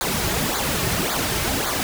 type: noise with flanger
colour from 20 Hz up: pink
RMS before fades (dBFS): -23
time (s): 0.01-1.83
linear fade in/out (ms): 0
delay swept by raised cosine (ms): 0.35 to 4.15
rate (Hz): 1.8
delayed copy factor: -0.75
effects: none